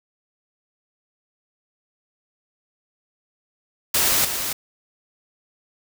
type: noise with echo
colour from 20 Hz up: white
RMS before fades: -19 dBFS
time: 3.94-4.25 s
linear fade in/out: 5 ms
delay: 280 ms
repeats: 1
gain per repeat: -7 dB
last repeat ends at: 4.53 s
effects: none